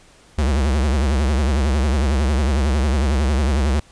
square tone with vibrato, 69.8 Hz, C#2, 13 cents sharp, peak -16 dBFS, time 0.38-3.8 s, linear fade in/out 5 ms, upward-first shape triangle, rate 11 Hz, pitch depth 210 cents each way, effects pink hiss -50 dBFS RMS until 3.91 s + resampled to 22050 Hz

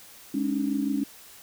sine chord, Ab suspended fourth, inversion none, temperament equal with one note detuned, 207.7 / 277.2 / 303.5 Hz, Ab3 / Db4 / Eb4, 0 / 0 / -43 cents, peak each -30 / -26 / -31 dBFS, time 0.34-1.04 s, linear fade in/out 5 ms, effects white hiss -49 dBFS RMS until 1.42 s

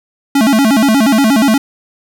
square tone with vibrato, 246.9 Hz, B3, in tune, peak -8 dBFS, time 0.35-1.58 s, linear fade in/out 5 ms, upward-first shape square, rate 8.4 Hz, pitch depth 210 cents each way, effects none

